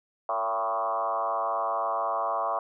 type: tone with frequency modulation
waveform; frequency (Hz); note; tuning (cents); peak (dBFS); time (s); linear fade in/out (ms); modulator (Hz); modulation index
sine; 890; A5; +20; -25; 0.29-2.59; 2; 107; 2.9
effects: none